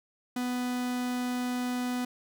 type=tone; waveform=45% pulse; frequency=248.1 Hz; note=B3; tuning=8 cents sharp; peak=-29 dBFS; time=0.36-2.05 s; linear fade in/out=5 ms; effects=none